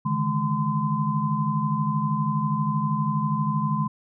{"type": "tone cluster", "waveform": "sine", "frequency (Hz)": [144.5, 157, 210.8, 1024], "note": ["D3", "D#3", "G#3", "C6"], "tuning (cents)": [-28, 16, 26, -38], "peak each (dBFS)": -27, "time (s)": [0.05, 3.88], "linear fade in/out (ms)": 10, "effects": []}